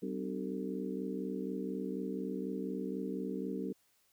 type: harmonic tone with a mistuned harmonic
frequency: 64.1 Hz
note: C2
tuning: 35 cents flat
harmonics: 3 / 4 / 5 / 6 / 7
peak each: -40 / -41 / -42 / -43 / -43 dBFS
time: 0.02-3.73 s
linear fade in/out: 10 ms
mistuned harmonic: 5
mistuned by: -100 cents
effects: white hiss -72 dBFS RMS until 4.12 s